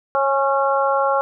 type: harmonic tone with a mistuned harmonic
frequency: 273.8 Hz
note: C#4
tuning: 21 cents flat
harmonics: 2 / 3 / 4 / 5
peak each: -19 / -21 / -22 / -23 dBFS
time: 0.15-1.21 s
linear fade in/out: 0 ms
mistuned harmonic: 3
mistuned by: +17 cents
effects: none